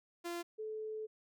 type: tone pair in turn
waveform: sawtooth / sine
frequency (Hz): 344.5 / 434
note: F4 / A4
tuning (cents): -24 / -24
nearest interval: major third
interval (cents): 400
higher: second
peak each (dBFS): -35 / -39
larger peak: first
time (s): 0.24-0.43 / 0.58-1.07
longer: second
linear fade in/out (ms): 20
effects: none